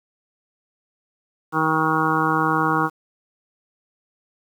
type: harmonic tone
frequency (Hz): 158.3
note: D#3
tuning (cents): +30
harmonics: 1 / 2 / 3 / 5 / 6 / 7 / 8 / 9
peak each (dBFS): -27 / -24 / -28 / -26 / -27 / -23 / -26 / -25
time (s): 1.52-2.9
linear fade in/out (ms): 50
effects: 8-bit